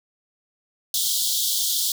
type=high-pass noise; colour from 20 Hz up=pink; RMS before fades=-23 dBFS; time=0.94-1.92 s; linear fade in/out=2 ms; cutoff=3200 Hz; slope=96 dB/octave; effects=none